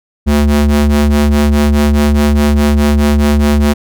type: ring-modulated tone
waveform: square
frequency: 73.7 Hz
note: D2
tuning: 7 cents sharp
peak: -5 dBFS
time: 0.26-3.74 s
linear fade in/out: 20 ms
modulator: 145 Hz
effects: none